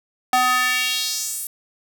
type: tone with high-pass filter sweep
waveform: square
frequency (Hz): 251.7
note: B3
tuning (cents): +33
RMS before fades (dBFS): -21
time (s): 0.33-1.47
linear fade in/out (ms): 2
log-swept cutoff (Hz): 800 to 11000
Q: 2.2
effects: none